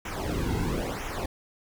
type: noise with flanger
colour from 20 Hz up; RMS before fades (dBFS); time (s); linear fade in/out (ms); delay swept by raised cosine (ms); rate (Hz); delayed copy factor
brown; -30; 0.05-1.26; 5; 0.22 to 1.72; 1; -0.8
effects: none